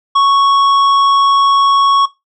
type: tone with tanh clipping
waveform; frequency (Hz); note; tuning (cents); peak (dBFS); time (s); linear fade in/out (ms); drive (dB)
triangle; 1108.7; C#6; 0; -9; 0.15-2.06; 10; 17
effects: noise-tail reverb RT60 0.2 s tail -18 dB re dry + low-pass 5000 Hz 12 dB/octave